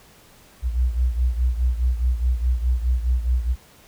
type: beating tone pair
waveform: sine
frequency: 60.4 / 65.2 Hz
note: B1 / C2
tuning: -38 / -5 cents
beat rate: 4.8 Hz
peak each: -19 / -24 dBFS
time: 0.62-3.56 s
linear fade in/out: 50 ms
effects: pink hiss -51 dBFS RMS until 3.87 s